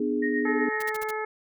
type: chord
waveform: sine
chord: G# diminished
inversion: first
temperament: just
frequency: 249.2 / 299 / 415.3 Hz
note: B3 / D4 / G#4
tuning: +16 / +31 / 0 cents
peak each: -28 dBFS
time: 0-0.69 s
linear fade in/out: 5 ms
type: tone with tremolo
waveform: sine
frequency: 1864.7 Hz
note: A#6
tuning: in tune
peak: -27 dBFS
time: 0.22-0.92 s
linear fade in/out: 10 ms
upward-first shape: sine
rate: 8 Hz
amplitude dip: 60%
type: harmonic tone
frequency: 431.7 Hz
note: A4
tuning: 33 cents flat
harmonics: 1 / 2 / 3 / 4 / 5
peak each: -31 / -34 / -36 / -37 / -38 dBFS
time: 0.45-1.25 s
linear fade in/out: 5 ms
type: noise bursts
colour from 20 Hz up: white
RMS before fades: -38 dBFS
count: 5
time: 0.8-1.109 s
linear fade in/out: 5 ms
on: 25 ms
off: 46 ms
effects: none